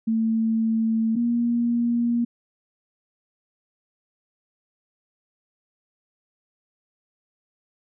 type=tone pair in turn; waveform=sine; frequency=223.9 / 236.7 Hz; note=A3 / A#3; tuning=+30 / +27 cents; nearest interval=minor second; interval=97 cents; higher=second; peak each=-19 dBFS; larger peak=neither; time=0.07-1.16 / 1.16-2.25 s; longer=neither; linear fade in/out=10 ms; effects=none